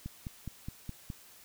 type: click train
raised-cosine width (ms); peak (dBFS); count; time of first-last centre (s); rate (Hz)
5; -26; 6; 0.06-1.102; 4.8
effects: white hiss -56 dBFS RMS until 1.44 s